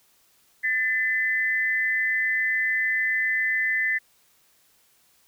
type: tone pair together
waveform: sine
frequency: 1773 / 2020 Hz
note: A6 / B6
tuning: +13 / +39 cents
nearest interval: major second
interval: 226 cents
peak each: -24 dBFS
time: 0.63-3.99 s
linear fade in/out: 20 ms
effects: white hiss -62 dBFS RMS until 5.27 s